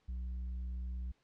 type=tone with tanh clipping; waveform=sine; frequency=61.74 Hz; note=B1; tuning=in tune; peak=-38 dBFS; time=0.08-1.12 s; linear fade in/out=10 ms; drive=4 dB; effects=pink hiss -75 dBFS RMS until 1.23 s + low-pass 5000 Hz 12 dB/octave